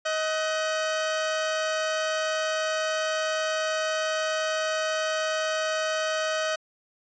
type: tone pair together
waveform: sawtooth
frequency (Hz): 629.9 / 1506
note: D#5 / F#6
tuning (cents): +21 / +30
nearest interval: octave + minor third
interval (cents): 1509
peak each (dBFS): -22 / -28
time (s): 0.05-6.56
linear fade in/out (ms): 10
effects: resampled to 16000 Hz